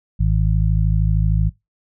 harmonic tone, 53.1 Hz, G#1, 39 cents sharp, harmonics 1 / 2 / 3, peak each -16 / -19 / -21 dBFS, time 0.19-1.5 s, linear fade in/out 20 ms, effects noise-tail reverb RT60 0.2 s tail -22 dB re dry

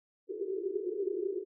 pink band-pass noise, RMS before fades -35 dBFS, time 0.27-1.45 s, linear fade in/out 50 ms, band 360 to 420 Hz, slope 96 dB/octave, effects none

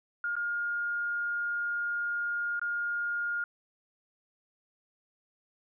sine tone with dropouts, 1418 Hz, F6, 26 cents sharp, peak -29 dBFS, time 0.24-3.44 s, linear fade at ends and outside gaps 2 ms, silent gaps 0.355-0.365 / 2.595-2.615 s, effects none

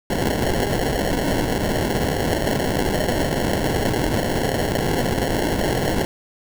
blue noise with sample-and-hold, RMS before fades -21 dBFS, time 0.1-6.05 s, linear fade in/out 2 ms, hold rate 1225 Hz, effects none

